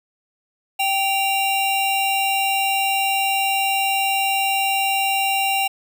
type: tone pair together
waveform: square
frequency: 780 / 2780 Hz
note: G5 / F7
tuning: -9 / -9 cents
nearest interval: octave + minor seventh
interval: 2200 cents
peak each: -21 / -22 dBFS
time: 0.79-5.68 s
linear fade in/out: 10 ms
effects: 8-bit